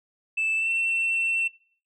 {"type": "tone with pitch glide", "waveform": "sine", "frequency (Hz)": [2637, 2696], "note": ["E7", "E7"], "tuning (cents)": [0, 38], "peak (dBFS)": -21, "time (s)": [0.37, 1.48], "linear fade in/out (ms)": 10, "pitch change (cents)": 38, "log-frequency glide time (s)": [0.56, 0.7], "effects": ["noise-tail reverb RT60 0.5 s tail -20 dB re dry", "tanh soft clip ceiling -20 dBFS"]}